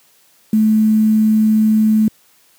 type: tone with quantisation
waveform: sine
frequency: 216.9 Hz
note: A3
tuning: 25 cents flat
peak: -9 dBFS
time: 0.53-2.08 s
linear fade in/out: 2 ms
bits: 6
effects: white hiss -53 dBFS RMS until 2.58 s + high-pass 100 Hz 12 dB/octave